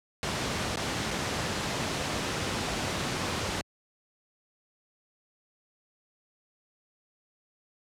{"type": "noise with dropouts", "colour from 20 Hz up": "pink", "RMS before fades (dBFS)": -30, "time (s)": [0.23, 3.61], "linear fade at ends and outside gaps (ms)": 0, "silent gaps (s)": [[0.758, 0.771], [1.107, 1.111]], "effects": ["high-pass 80 Hz 12 dB/octave", "low-pass 7000 Hz 12 dB/octave"]}